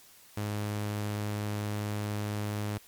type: tone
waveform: sawtooth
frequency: 104.4 Hz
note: G#2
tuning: 10 cents sharp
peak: -27 dBFS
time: 0.37-2.78 s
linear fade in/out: 5 ms
effects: white hiss -56 dBFS RMS until 2.87 s + MP3 96 kbps